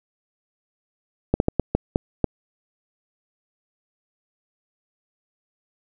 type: slowing click train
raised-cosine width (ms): 2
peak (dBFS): -4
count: 7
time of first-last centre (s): 1.34-2.243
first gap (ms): 61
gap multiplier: 1.36
effects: none